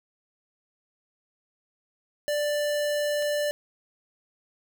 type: tone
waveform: square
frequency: 589 Hz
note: D5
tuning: 5 cents sharp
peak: -25 dBFS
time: 2.28-3.51 s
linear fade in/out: 0 ms
type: click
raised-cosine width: 0.2 ms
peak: -27 dBFS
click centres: 3.224 s
effects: none